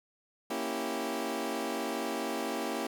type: chord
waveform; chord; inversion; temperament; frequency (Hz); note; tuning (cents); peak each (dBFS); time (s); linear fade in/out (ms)
20% pulse; A# diminished seventh; none; equal with one note detuned; 233.1 / 277.2 / 329.6 / 390.9; A#3 / C#4 / E4 / G4; 0 / 0 / 0 / -5; -33; 0.5-2.87; 5
effects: none